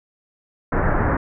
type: low-pass noise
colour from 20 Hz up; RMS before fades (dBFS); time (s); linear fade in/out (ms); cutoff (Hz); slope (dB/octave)
pink; -19; 0.72-1.17; 5; 1800; 48
effects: none